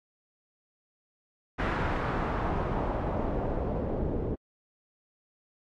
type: noise with low-pass filter sweep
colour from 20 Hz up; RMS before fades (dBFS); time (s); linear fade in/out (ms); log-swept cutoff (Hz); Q
pink; -30; 1.58-4.36; 20; 1700 to 430; 1.3
effects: AAC 64 kbps